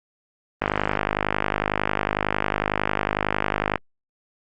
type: click train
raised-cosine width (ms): 0.5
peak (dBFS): -5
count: 161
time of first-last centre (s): 0.62-3.757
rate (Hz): 51
effects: Opus 24 kbps